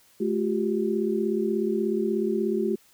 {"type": "tone cluster", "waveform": "sine", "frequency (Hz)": [214.4, 353.8, 390.4], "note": ["A3", "F4", "G4"], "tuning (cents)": [-45, 23, -7], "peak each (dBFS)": -27, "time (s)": [0.2, 2.76], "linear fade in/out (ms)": 10, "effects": ["white hiss -59 dBFS RMS until 2.93 s"]}